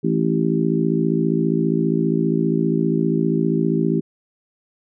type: harmonic tone with a mistuned harmonic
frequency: 55 Hz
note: A1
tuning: in tune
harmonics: 3 / 4 / 5 / 6 / 7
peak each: -21 / -22 / -23 / -24 / -24 dBFS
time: 0.03-4.01 s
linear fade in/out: 20 ms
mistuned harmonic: 7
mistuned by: +21 cents
effects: none